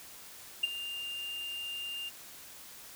triangle tone with ADSR envelope, 2800 Hz, F7, 4 cents sharp, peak -20 dBFS, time 0.63-2.1 s, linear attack 9 ms, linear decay 18 ms, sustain -15 dB, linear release 20 ms, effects tanh soft clip ceiling -19 dBFS + white hiss -50 dBFS RMS until 2.95 s

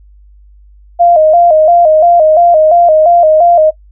sine tone with vibrato, 657 Hz, E5, 6 cents flat, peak -3 dBFS, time 0.99-3.71 s, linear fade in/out 20 ms, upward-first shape square, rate 2.9 Hz, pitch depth 93 cents each way, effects noise-tail reverb RT60 0.1 s tail -17 dB re dry + added 50 Hz sine -37 dBFS peak until 3.91 s

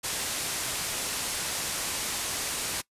white low-pass noise, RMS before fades -32 dBFS, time 0.03-2.82 s, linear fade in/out 20 ms, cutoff 11000 Hz, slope 24 dB/octave, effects noise-tail reverb RT60 0.1 s tail -21 dB re dry + resampled to 32000 Hz

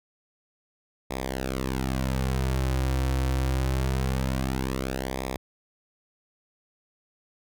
sawtooth tone with flanger, 65.41 Hz, C2, in tune, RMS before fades -27 dBFS, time 1.1-5.37 s, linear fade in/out 10 ms, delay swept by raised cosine 0.68 to 4.88 ms, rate 0.24 Hz, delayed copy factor -0.8, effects none

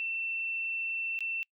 sine tone with dropouts, 2688 Hz, E7, 33 cents sharp, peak -31 dBFS, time 0-1.43 s, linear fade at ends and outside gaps 0 ms, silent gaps 1.19-1.206 s, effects noise-tail reverb RT60 0.1 s tail -26 dB re dry

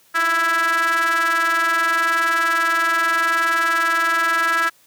square ring-modulated tone, 164.4 Hz, E3, 4 cents flat, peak -14 dBFS, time 0.14-4.7 s, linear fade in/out 20 ms, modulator 1490 Hz, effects white hiss -55 dBFS RMS until 4.86 s + high-pass 100 Hz 12 dB/octave

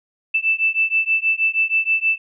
sine beating tone pair, 2643 / 2649.3 Hz, E7 / E7, +4 / +8 cents, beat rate 6.3 Hz, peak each -19 dBFS, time 0.34-2.18 s, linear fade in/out 10 ms, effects none

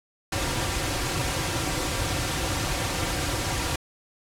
pink noise with comb filter, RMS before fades -27 dBFS, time 0.32-3.76 s, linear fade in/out 5 ms, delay 4.7 ms, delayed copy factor -0.6, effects low-pass 10000 Hz 12 dB/octave

